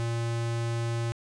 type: tone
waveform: square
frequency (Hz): 116.54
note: A#2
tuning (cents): 0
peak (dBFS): -28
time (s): 0-1.12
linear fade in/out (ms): 0
effects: resampled to 22050 Hz